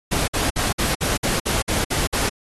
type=noise bursts; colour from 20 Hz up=pink; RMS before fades=-22 dBFS; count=10; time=0.11-2.296 s; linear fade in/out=10 ms; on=170 ms; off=54 ms; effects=AAC 32 kbps